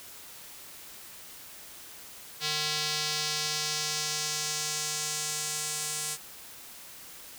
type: tone with band-pass filter sweep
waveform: square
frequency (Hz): 151.9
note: D#3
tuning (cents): -41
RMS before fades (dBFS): -32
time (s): 2.4-6.18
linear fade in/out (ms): 50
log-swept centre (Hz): 4300 to 8500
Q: 1.8
effects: white hiss -47 dBFS RMS until 7.38 s